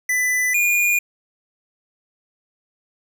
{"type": "tone pair in turn", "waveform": "square", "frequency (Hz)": [1996, 2429], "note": ["B6", "D#7"], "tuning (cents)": [18, -42], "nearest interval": "minor third", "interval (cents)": 340, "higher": "second", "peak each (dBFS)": [-18, -16], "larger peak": "second", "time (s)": [[0.09, 0.54], [0.54, 0.99]], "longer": "neither", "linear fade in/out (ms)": 5, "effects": []}